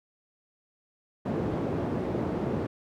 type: band-pass noise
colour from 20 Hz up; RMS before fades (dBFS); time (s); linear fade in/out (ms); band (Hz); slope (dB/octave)
white; -30; 1.25-2.67; 10; 110 to 360; 12
effects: none